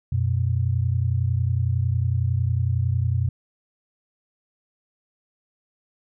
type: tone pair together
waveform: sine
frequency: 91.1 / 122.06 Hz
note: F#2 / B2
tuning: -26 / -20 cents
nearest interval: perfect fourth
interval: 506 cents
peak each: -22 dBFS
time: 0.12-3.29 s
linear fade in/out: 5 ms
effects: none